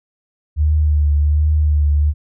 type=tone with vibrato; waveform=sine; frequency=74.9 Hz; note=D2; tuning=35 cents sharp; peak=-11 dBFS; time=0.56-2.14 s; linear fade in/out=50 ms; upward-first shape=triangle; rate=1.3 Hz; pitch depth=45 cents each way; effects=none